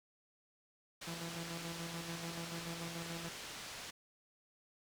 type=low-pass noise; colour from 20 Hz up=white; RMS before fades=-48 dBFS; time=1.01-3.91 s; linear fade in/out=10 ms; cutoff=5400 Hz; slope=12 dB/octave
type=tone with tremolo; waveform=sawtooth; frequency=167.9 Hz; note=E3; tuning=32 cents sharp; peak=-38 dBFS; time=1.07-3.29 s; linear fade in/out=5 ms; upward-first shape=square; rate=6.9 Hz; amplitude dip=45%
effects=none